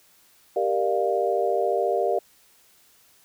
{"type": "chord", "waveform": "sine", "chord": "G minor seventh", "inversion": "none", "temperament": "equal with one note detuned", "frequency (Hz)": [392, 466.2, 600, 698.5], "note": ["G4", "Bb4", "D5", "F5"], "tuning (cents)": [0, 0, 37, 0], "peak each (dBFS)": -26, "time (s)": [0.56, 2.19], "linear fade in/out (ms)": 5, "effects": ["white hiss -58 dBFS RMS until 3.24 s"]}